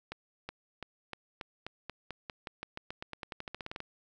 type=accelerating click train; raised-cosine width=0.3 ms; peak=-23 dBFS; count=25; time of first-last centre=0.12-3.804 s; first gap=370 ms; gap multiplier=0.91; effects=none